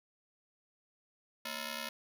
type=ring-modulated tone; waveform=5% pulse; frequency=392 Hz; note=G4; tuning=in tune; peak=-24 dBFS; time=1.45-1.89 s; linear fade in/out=5 ms; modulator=161 Hz; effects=none